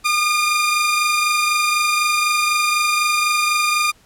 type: tone pair together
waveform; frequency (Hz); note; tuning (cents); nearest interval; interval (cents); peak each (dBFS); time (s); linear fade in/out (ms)
sawtooth; 1215 / 2406; D#6 / D7; -42 / +41; octave; 1183; -14 / -16; 0.04-3.92; 20
effects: pink hiss -53 dBFS RMS until 4.05 s + low-pass 12000 Hz 12 dB/octave